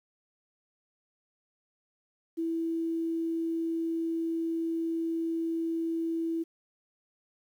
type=tone; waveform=sine; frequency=329.6 Hz; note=E4; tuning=in tune; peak=-28 dBFS; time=2.37-6.44 s; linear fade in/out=20 ms; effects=10-bit